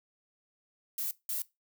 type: noise bursts at uneven times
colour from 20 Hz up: violet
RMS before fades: -34 dBFS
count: 2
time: 0.98-1.11 / 1.29-1.42 s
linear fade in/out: 2 ms
effects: noise-tail reverb RT60 0.2 s tail -19 dB re dry